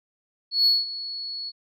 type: tone with ADSR envelope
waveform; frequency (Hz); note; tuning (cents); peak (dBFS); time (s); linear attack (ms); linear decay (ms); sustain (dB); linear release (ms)
sine; 4381; C#8; -21; -13; 0.51-1.52; 150; 190; -17; 38
effects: tanh soft clip ceiling -13 dBFS

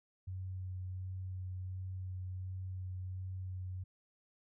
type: tone with vibrato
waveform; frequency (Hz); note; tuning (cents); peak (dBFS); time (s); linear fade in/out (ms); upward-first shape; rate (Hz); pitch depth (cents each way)
sine; 92.8; F#2; +6; -39; 0.27-3.84; 10; sine; 1.4; 12
effects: none

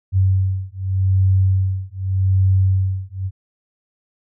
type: beating tone pair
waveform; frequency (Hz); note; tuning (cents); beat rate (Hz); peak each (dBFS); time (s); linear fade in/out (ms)
sine; 94.6 / 95.44; F#2 / G2; +39 / -46; 0.84; -17; 0.12-3.31; 50
effects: none

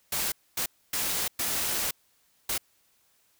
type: noise bursts at uneven times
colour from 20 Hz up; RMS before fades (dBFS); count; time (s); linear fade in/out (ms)
white; -29; 5; 0.12-0.32 / 0.57-0.66 / 0.93-1.28 / 1.39-1.91 / 2.49-2.58; 5
effects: white hiss -67 dBFS RMS until 3.39 s

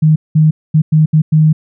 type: tone bursts at uneven times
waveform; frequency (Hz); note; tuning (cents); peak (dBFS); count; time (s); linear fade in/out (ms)
sine; 155.56; D#3; 0; -5; 6; 0.02-0.16 / 0.35-0.51 / 0.74-0.82 / 0.92-1.06 / 1.13-1.22 / 1.32-1.53; 10
effects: none

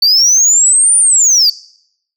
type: linear two-way sweep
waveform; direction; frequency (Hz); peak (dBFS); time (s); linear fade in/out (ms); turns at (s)
sine; up then down; 4502 to 9380 to 4502; -3; 0.02-1.5; 5; 0.98
effects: noise-tail reverb RT60 0.7 s tail -22 dB re dry + tanh soft clip ceiling -5 dBFS

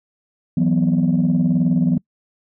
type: chord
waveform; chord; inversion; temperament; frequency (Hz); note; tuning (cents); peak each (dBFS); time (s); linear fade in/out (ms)
sine; E suspended second; none; equal with one note detuned; 164.81 / 183.93 / 246.9; E3 / F#3 / B3; 0 / -10 / 0; -17; 0.57-1.98; 5
effects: noise-tail reverb RT60 0.1 s tail -26 dB re dry + tanh soft clip ceiling -9 dBFS

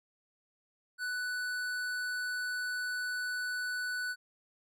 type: tone with tanh clipping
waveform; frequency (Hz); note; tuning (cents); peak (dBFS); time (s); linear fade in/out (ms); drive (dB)
sine; 1488; F#6; +9; -35; 0.98-4.16; 50; 16
effects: none

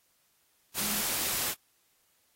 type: tone in noise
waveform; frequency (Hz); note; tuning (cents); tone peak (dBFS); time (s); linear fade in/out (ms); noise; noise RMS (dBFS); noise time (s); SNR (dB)
sine; 208.9; G#3; +10; -39; 0.8-1.03; 50; white; -31; 0.74-1.55; -11
effects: white hiss -70 dBFS RMS until 2.35 s + AAC 48 kbps

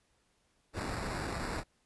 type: noise with sample-and-hold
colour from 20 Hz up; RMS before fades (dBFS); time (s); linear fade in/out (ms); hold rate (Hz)
pink; -37; 0.73-1.64; 50; 3150
effects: pink hiss -73 dBFS RMS until 1.85 s + resampled to 24000 Hz

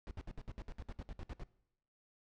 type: noise bursts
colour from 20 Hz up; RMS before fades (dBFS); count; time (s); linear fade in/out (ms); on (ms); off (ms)
brown; -44; 14; 0.07-1.435; 0; 39; 63
effects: noise-tail reverb RT60 0.8 s tail -20 dB re dry + low-pass 5000 Hz 12 dB/octave

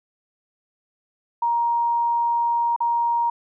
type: tone with dropouts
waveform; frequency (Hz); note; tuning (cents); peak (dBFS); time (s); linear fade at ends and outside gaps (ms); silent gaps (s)
sine; 940; A#5; +14; -18; 1.42-3.3; 5; 2.763-2.804
effects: none

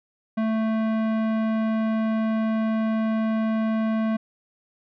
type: tone with tanh clipping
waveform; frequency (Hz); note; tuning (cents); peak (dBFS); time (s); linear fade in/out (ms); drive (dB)
sine; 221; A3; +8; -23; 0.37-4.17; 10; 17
effects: none

